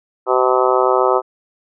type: harmonic tone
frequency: 127.7 Hz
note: C3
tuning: 42 cents flat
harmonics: 3 / 4 / 5 / 6 / 7 / 8 / 9 / 10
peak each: -17 / -18 / -20 / -22 / -21 / -22 / -23 / -21 dBFS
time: 0.26-1.22 s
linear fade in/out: 50 ms
effects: none